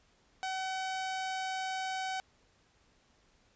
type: tone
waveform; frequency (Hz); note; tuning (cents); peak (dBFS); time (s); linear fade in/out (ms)
sawtooth; 757; F#5; +39; -30; 0.43-2.2; 0
effects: pink hiss -68 dBFS RMS until 3.55 s + resampled to 16000 Hz